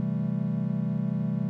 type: chord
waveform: triangle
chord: A minor seventh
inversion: first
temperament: equal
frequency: 130.81 / 164.81 / 196 / 220 Hz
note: C3 / E3 / G3 / A3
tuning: 0 / 0 / 0 / 0 cents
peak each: -30 / -28 / -28 / -31 dBFS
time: 0-1.49 s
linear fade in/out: 0 ms
effects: none